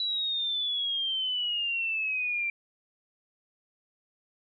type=exponential sweep; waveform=sine; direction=down; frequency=3951 to 2352 Hz; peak=-27 dBFS; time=0-2.5 s; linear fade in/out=2 ms; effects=none